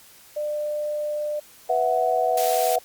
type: tone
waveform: sine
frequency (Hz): 597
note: D5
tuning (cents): +28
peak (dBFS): -24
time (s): 0.36-1.4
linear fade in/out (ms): 10
type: chord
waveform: sine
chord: B suspended fourth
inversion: none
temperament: equal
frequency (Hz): 493.9 / 659.3 / 740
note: B4 / E5 / F#5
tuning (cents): 0 / 0 / 0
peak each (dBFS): -25 / -23 / -22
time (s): 1.69-2.79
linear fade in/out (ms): 10
type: high-pass noise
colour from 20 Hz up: white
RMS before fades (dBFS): -30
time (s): 2.37-2.76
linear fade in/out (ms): 5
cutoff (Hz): 1600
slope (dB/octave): 12
effects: white hiss -50 dBFS RMS until 2.84 s + Opus 48 kbps

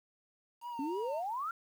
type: tone with vibrato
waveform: triangle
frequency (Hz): 932.3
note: A#5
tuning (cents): 0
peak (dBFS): -37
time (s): 0.61-1.23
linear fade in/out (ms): 50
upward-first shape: triangle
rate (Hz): 3.3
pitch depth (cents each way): 76
type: exponential sweep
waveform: sine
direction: up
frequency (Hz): 261.6 to 1403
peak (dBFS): -34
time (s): 0.79-1.51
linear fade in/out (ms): 2
effects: 10-bit

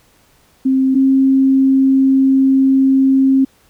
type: tone pair in turn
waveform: sine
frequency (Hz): 264.3 / 267.5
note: C4 / C4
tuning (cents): +18 / +38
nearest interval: unison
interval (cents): 20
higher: second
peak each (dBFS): -10 / -8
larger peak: second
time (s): 0.65-0.95 / 0.95-3.45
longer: second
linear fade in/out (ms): 10
effects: pink hiss -53 dBFS RMS until 3.69 s

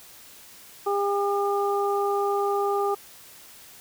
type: harmonic tone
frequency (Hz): 402.7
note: G4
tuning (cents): +47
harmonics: 1 / 2 / 3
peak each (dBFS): -24 / -27 / -29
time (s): 0.86-2.95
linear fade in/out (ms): 10
effects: white hiss -48 dBFS RMS until 3.8 s

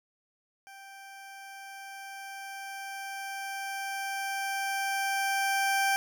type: tone with level ramp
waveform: 20% pulse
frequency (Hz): 784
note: G5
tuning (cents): 0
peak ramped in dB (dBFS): -42 to -19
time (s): 0.67-5.96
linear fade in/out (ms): 0
effects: none

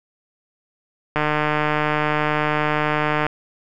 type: click train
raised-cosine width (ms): 0.5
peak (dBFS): -5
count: 319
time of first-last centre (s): 1.16-3.266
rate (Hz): 151
effects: none

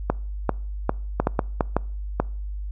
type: clicks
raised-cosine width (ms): 1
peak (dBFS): -5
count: 9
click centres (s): 0.1 / 0.493 / 0.894 / 1.2 / 1.271 / 1.392 / 1.608 / 1.766 / 2.2
effects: noise-tail reverb RT60 0.5 s tail -25 dB re dry + added 50 Hz sine -28 dBFS peak until 2.71 s

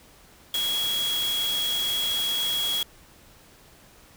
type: tone in noise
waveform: sine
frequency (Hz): 3322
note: G#7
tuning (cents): 0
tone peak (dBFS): -24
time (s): 0.54-2.83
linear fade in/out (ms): 2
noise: white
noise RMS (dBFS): -33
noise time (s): 0.54-2.83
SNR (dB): +6
effects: pink hiss -53 dBFS RMS until 4.16 s

